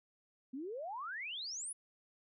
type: exponential sweep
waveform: sine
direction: up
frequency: 245.9 to 10490 Hz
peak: -40 dBFS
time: 0.53-1.73 s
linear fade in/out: 10 ms
effects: none